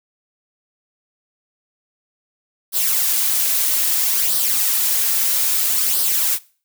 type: noise with flanger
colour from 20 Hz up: blue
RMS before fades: -18 dBFS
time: 2.72-6.39 s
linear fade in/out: 50 ms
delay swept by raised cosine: 0.21 to 4.51 ms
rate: 0.61 Hz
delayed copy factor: +0.55
effects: noise-tail reverb RT60 0.4 s tail -21 dB re dry